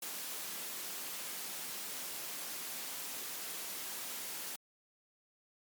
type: high-pass noise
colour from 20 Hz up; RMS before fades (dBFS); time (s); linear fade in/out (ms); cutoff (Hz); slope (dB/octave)
white; -42; 0.02-4.56; 5; 160; 24
effects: MP3 96 kbps